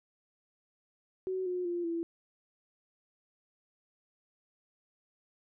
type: tone with pitch steps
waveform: sine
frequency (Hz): 374.5 / 360.9 / 347.8 / 335.2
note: F#4 / F#4 / F4 / E4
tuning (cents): +21 / -43 / -7 / +29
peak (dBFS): -31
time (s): 1.27-2.03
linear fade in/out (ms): 0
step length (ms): 190
effects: none